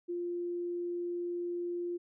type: tone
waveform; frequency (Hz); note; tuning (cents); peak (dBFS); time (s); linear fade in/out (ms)
sine; 349.2; F4; 0; -33; 0.08-1.98; 20
effects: none